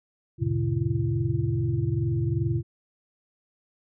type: tone cluster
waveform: sine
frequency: 78.4 / 101.3 / 121.9 / 144.5 / 337.9 Hz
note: D#2 / G#2 / B2 / D3 / E4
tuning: +14 / -43 / -22 / -28 / +43 cents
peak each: -35 / -29 / -26 / -29 / -32 dBFS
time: 0.38-2.63 s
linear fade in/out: 50 ms
effects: none